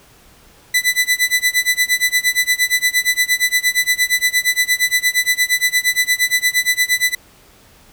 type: tone with tremolo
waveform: sawtooth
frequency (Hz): 1992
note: B6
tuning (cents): +14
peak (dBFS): -7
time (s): 0.74-7.15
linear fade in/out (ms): 5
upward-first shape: sine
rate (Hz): 8.6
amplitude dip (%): 95
effects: pink hiss -48 dBFS RMS until 7.92 s